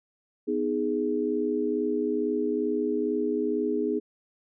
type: chord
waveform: sine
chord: G# minor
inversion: first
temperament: just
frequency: 249.2 / 311.5 / 415.3 Hz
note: B3 / D#4 / G#4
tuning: +16 / +2 / 0 cents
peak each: -30 / -29 / -27 dBFS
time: 0.47-4 s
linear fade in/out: 20 ms
effects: none